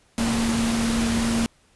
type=tone in noise; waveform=sine; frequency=230 Hz; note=A#3; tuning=23 cents flat; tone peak=-21 dBFS; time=0.18-1.46 s; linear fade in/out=0 ms; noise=pink; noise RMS=-27 dBFS; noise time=0.18-1.46 s; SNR=+3 dB; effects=pink hiss -60 dBFS RMS until 1.75 s + resampled to 24000 Hz